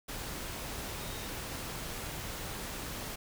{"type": "tone in noise", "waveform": "sine", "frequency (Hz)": 3729, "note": "A#7", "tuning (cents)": 0, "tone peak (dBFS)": -51, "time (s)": [1, 1.27], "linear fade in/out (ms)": 10, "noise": "pink", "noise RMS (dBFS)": -40, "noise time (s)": [0.08, 3.16], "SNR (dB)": -14, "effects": []}